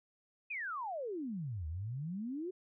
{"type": "exponential two-way sweep", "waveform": "sine", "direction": "down then up", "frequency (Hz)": [2582, 74.9, 381.9], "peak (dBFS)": -37, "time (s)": [0.5, 2.51], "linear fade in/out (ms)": 10, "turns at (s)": 1.67, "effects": []}